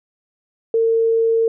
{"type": "tone", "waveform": "sine", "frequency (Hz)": 454.1, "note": "A#4", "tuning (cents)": -45, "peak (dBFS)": -13, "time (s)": [0.74, 1.48], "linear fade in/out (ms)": 2, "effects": []}